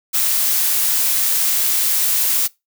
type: noise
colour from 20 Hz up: blue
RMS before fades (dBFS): -17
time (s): 0.13-2.48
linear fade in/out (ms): 20
effects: noise-tail reverb RT60 0.2 s tail -22 dB re dry